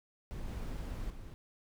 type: noise with level steps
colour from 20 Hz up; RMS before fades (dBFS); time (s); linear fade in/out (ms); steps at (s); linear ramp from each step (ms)
brown; -41 / -39 / -47; 0.31-1.34; 0; 0.48 / 1.1; 2
effects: none